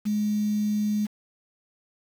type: tone with quantisation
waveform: sine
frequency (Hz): 210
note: G#3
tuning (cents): +19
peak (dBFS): -22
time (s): 0.05-1.07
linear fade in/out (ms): 20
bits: 7
effects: none